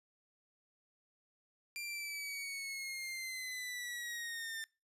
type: linear sweep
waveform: sawtooth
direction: down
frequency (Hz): 2382 to 1790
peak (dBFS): -37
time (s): 1.76-4.64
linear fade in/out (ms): 0
effects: noise-tail reverb RT60 0.3 s tail -25 dB re dry + resampled to 32000 Hz